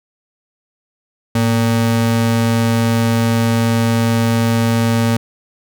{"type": "ring-modulated tone", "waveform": "square", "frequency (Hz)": 171.2, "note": "F3", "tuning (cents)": -34, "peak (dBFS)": -10, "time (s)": [1.35, 5.17], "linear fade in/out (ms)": 5, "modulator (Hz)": 61.3, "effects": []}